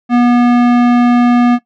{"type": "tone", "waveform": "square", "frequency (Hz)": 242.3, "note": "B3", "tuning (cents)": -33, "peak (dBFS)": -7, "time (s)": [0.09, 1.59], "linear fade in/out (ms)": 50, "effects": ["noise-tail reverb RT60 0.1 s tail -17 dB re dry", "low-pass 2000 Hz 12 dB/octave"]}